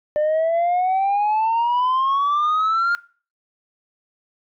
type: exponential sweep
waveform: sine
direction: up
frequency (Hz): 596 to 1415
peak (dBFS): -14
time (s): 0.16-2.95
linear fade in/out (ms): 0
effects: noise-tail reverb RT60 0.4 s tail -22 dB re dry + tanh soft clip ceiling -15 dBFS